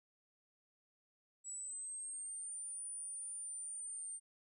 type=exponential two-way sweep; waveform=sine; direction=up then down; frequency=7800 to 9450 to 8840 Hz; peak=-40 dBFS; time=1.44-4.2 s; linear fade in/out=50 ms; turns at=2.85 s; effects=tanh soft clip ceiling -42 dBFS